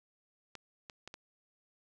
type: clicks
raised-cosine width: 0.2 ms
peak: -28 dBFS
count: 4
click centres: 0.553 / 0.898 / 1.076 / 1.141 s
effects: none